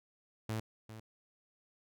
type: tone with echo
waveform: sawtooth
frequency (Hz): 110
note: A2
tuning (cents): 0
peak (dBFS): -31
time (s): 0.49-0.6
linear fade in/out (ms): 5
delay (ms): 400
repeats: 1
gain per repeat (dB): -12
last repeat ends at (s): 1
effects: none